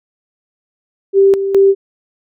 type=tone with tremolo; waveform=sine; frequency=392 Hz; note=G4; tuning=in tune; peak=-5 dBFS; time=1.13-1.75 s; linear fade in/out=50 ms; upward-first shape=square; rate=2.4 Hz; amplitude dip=65%; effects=none